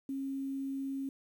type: tone with quantisation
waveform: sine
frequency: 271.6 Hz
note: C#4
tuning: 35 cents flat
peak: -34 dBFS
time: 0.09-1.09 s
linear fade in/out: 2 ms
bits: 10
effects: none